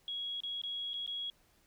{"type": "tone with dropouts", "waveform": "sine", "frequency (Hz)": 3320, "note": "G#7", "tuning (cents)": -1, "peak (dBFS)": -36, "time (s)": [0.08, 1.3], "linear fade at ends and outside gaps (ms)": 1, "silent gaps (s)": [[0.404, 0.435], [0.616, 0.636], [0.934, 0.94], [1.063, 1.076]], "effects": ["pink hiss -69 dBFS RMS until 1.66 s"]}